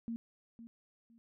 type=tone with echo; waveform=sine; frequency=230.6 Hz; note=A#3; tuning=19 cents flat; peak=-36 dBFS; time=0.08-0.16 s; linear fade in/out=0 ms; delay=510 ms; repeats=2; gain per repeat=-12 dB; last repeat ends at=1.18 s; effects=none